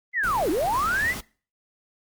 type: linear two-way sweep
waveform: sine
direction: down then up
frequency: 2093 to 285.5 to 2093 Hz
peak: -21 dBFS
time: 0.13-1.15 s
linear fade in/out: 50 ms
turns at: 0.5 s
type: noise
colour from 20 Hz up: pink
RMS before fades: -34 dBFS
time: 0.23-1.21 s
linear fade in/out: 10 ms
effects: noise-tail reverb RT60 0.4 s tail -22 dB re dry + Opus 24 kbps